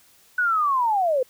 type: linear sweep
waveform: sine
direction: down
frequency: 1500 to 489.4 Hz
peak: -18 dBFS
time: 0.38-1.23 s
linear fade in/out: 5 ms
effects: white hiss -56 dBFS RMS until 1.29 s